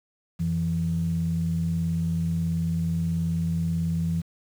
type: tone pair together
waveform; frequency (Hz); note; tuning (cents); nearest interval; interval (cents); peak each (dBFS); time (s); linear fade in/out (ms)
sine; 88.4 / 166.88; F2 / E3; +22 / +22; major seventh; 1100; -29 / -23; 0.39-4.22; 20
effects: tanh soft clip ceiling -16 dBFS + 8-bit